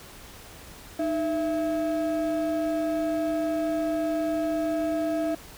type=ring-modulated tone; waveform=triangle; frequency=487.4 Hz; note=B4; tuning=23 cents flat; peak=-19 dBFS; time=0.99-5.35 s; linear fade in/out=5 ms; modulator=178 Hz; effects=pink hiss -46 dBFS RMS until 5.57 s